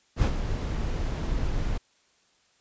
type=noise with ADSR envelope; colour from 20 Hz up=brown; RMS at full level=-19 dBFS; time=0.16-1.78 s; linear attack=75 ms; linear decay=79 ms; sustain=-9 dB; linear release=7 ms; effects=white hiss -65 dBFS RMS until 2.6 s + resampled to 16000 Hz